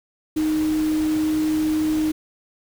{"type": "tone in noise", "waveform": "sine", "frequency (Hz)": 310.2, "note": "D#4", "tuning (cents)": -5, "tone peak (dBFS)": -18, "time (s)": [0.36, 2.12], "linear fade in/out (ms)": 10, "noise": "pink", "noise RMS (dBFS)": -35, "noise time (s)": [0.36, 2.12], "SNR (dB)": 14, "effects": []}